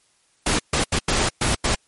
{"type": "noise bursts at uneven times", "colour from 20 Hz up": "pink", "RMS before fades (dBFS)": -20, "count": 6, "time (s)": [[0.46, 0.59], [0.73, 0.84], [0.92, 0.99], [1.08, 1.29], [1.41, 1.55], [1.64, 1.75]], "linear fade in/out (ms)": 5, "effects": ["white hiss -62 dBFS RMS until 1.87 s", "MP3 48 kbps"]}